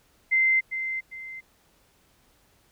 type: tone with echo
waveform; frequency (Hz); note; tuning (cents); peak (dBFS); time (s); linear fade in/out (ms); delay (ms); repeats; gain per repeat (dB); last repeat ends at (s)
sine; 2077; C7; -13; -18; 0.31-0.61; 20; 400; 2; -9; 1.41
effects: pink hiss -63 dBFS RMS until 2.71 s